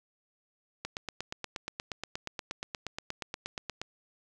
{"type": "click train", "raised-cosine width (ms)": 0.2, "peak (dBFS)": -18, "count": 26, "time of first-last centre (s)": [0.85, 3.816], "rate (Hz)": 8.43, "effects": []}